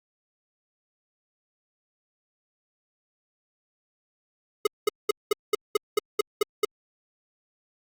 square tone bursts, 420.7 Hz, G#4, 22 cents sharp, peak -19 dBFS, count 10, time 4.65-6.65 s, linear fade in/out 5 ms, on 20 ms, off 200 ms, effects Opus 48 kbps

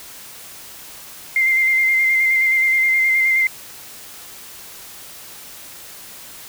sine tone with vibrato, 2093 Hz, C7, in tune, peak -13 dBFS, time 1.36-3.47 s, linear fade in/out 2 ms, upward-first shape square, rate 9.5 Hz, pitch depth 18 cents each way, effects white hiss -38 dBFS RMS until 6.48 s

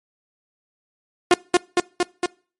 sawtooth tone with echo, 355.7 Hz, F4, 32 cents sharp, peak -6 dBFS, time 1.31-1.34 s, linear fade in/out 2 ms, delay 230 ms, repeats 4, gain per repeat -2 dB, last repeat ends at 2.26 s, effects noise-tail reverb RT60 0.4 s tail -25 dB re dry + MP3 48 kbps

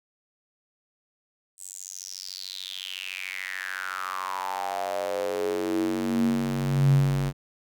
square tone with high-pass filter sweep, 46.85 Hz, F#1, 22 cents sharp, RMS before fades -28 dBFS, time 1.57-7.33 s, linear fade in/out 50 ms, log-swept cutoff 8400 to 100 Hz, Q 6.7, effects none

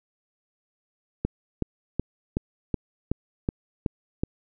click train, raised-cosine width 3 ms, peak -11 dBFS, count 9, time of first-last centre 1.25-4.235 s, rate 2.68 Hz, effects none

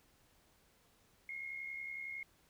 sine tone with amplitude modulation, 2151 Hz, C7, 47 cents sharp, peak -39 dBFS, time 1.29-2.23 s, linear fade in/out 2 ms, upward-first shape sine, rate 70.9 Hz, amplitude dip 55%, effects pink hiss -70 dBFS RMS until 2.49 s

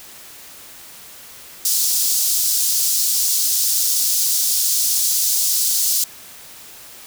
pink high-pass noise, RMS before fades -18 dBFS, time 1.65-6.04 s, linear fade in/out 2 ms, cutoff 4900 Hz, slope 24 dB/octave, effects white hiss -40 dBFS RMS until 7.06 s

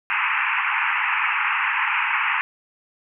white band-pass noise, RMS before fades -22 dBFS, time 0.1-2.41 s, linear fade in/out 0 ms, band 840 to 2700 Hz, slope 96 dB/octave, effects none

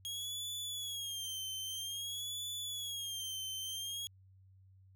sawtooth tone with vibrato, 3272 Hz, G#7, 26 cents flat, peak -36 dBFS, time 0.05-4.07 s, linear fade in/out 0 ms, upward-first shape sine, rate 0.51 Hz, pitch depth 99 cents each way, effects added 95 Hz sine -59 dBFS peak until 4.95 s

